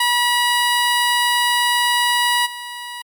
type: tone with level steps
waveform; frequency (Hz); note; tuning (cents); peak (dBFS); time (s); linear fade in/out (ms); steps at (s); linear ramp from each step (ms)
15% pulse; 968; B5; -35; -8 / -22; 0-3.02; 5; 2.45; 20
effects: MP3 64 kbps